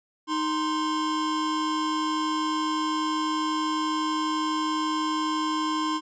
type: tone pair together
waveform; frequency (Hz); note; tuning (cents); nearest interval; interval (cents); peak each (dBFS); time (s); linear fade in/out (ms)
square; 311.1 / 1045.3; D#4 / C6; 0 / -2; octave + major sixth; 2098; -28; 0.27-6.01; 50
effects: resampled to 16000 Hz